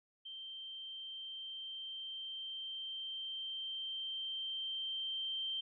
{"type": "tone with level ramp", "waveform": "sine", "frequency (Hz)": 3136, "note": "G7", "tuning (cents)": 0, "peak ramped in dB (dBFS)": [-45, -36], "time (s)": [0.25, 5.61], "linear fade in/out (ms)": 10, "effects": []}